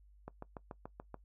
click train, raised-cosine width 1 ms, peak -30 dBFS, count 7, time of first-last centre 0.28-1.143 s, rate 6.95 Hz, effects noise-tail reverb RT60 0.1 s tail -20 dB re dry + added 50 Hz sine -59 dBFS peak until 1.24 s

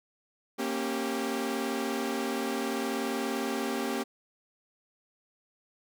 sawtooth chord, G diminished, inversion first, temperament equal with one note detuned, 233.1 / 273.7 / 392 Hz, Bb3 / Db4 / G4, 0 / -22 / 0 cents, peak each -30 dBFS, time 0.58-4.04 s, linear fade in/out 20 ms, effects none

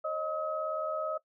sine tone cluster, 545 / 623 / 1276 Hz, C#5 / D#5 / D#6, -29 / +2 / +43 cents, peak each -39 / -33 / -35 dBFS, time 0.04-1.18 s, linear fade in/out 10 ms, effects noise-tail reverb RT60 0.1 s tail -20 dB re dry

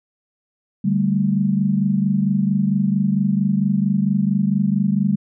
sine chord, D suspended fourth, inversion none, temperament just, 146.83 / 195.78 / 220.2 Hz, D3 / G3 / A3, 0 / -2 / +2 cents, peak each -23 / -17 / -22 dBFS, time 0.84-5.16 s, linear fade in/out 10 ms, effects none

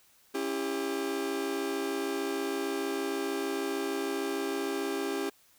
40% pulse chord, C# diminished, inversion none, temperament just, 277.2 / 332.6 / 399.1 Hz, C#4 / E4 / G4, 0 / +16 / +31 cents, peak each -35 / -36 / -32 dBFS, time 0.34-5.3 s, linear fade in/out 10 ms, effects white hiss -63 dBFS RMS until 5.58 s

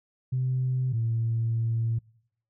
sine tone pair in turn, 128.4 / 114.39 Hz, C3 / A#2, -32 / -32 cents, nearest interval major second, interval 200 cents, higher first, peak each -23 dBFS, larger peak neither, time 0.32-0.93 / 0.93-1.99 s, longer second, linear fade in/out 10 ms, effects noise-tail reverb RT60 0.7 s tail -25 dB re dry + tanh soft clip ceiling -19 dBFS

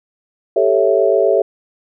sine chord, A dominant seventh, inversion third, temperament equal, 392 / 440 / 554.4 / 659.3 Hz, G4 / A4 / C#5 / E5, 0 / 0 / 0 / 0 cents, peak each -16 dBFS, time 0.56-1.42 s, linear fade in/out 5 ms, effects none

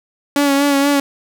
sawtooth tone with vibrato, 281.7 Hz, C#4, 28 cents sharp, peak -8 dBFS, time 0.36-1 s, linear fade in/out 2 ms, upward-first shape sine, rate 4.2 Hz, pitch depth 34 cents each way, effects none

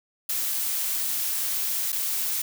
blue noise with dropouts, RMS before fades -27 dBFS, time 0.29-2.42 s, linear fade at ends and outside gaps 5 ms, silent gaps 1.921-1.926 s, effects none

